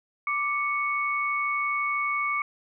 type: tone pair together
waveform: sine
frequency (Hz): 1172.8 / 2217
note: D6 / C#7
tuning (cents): -3 / 0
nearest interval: major seventh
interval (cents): 1103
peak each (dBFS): -27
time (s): 0.27-2.42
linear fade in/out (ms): 2
effects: none